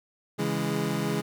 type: chord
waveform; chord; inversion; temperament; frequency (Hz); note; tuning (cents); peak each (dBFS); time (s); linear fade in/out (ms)
25% pulse; C# minor; none; equal with one note detuned; 138.59 / 164.81 / 206.5; C#3 / E3 / G#3; 0 / 0 / -10; -28 / -27 / -26; 0.38-1.22; 20
effects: none